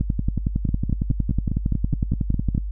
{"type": "two click trains", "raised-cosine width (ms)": 5, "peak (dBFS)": [-10, -9], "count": [10, 29], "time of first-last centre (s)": [[0.69, 2.55], [0.01, 2.579]], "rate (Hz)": [4.84, 10.9], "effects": ["noise-tail reverb RT60 0.1 s tail -24 dB re dry", "added 50 Hz sine -25 dBFS peak until 2.71 s"]}